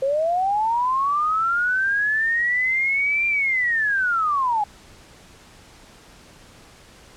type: linear two-way sweep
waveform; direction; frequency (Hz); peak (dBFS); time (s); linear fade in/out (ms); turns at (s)
sine; up then down; 523.3 to 2384 to 807; -18; 0.02-4.64; 5; 3.27
effects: pink hiss -48 dBFS RMS until 7.16 s + low-pass 9000 Hz 12 dB/octave